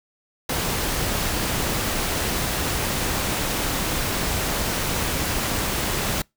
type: noise with amplitude modulation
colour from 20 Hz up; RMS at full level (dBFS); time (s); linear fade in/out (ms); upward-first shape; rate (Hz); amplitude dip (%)
pink; -23; 0.49-6.22; 5; sine; 256; 30
effects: noise-tail reverb RT60 0.2 s tail -26 dB re dry